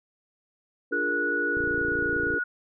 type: chord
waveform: sine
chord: Bb dominant seventh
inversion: first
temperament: equal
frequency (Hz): 293.7 / 349.2 / 415.3 / 466.2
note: D4 / F4 / Ab4 / Bb4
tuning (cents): 0 / 0 / 0 / 0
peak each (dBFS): -33 / -34 / -34 / -33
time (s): 0.91-2.39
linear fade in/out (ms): 10
type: tone with pitch glide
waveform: sine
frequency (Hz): 1468 to 1457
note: F#6 to F#6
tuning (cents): -14 to -27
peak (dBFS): -25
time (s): 0.92-2.44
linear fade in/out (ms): 10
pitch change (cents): -13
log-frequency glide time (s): 1.39-2.12
type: click train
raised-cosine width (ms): 5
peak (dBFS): -26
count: 23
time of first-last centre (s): 1.57-2.339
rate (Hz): 28.6
effects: none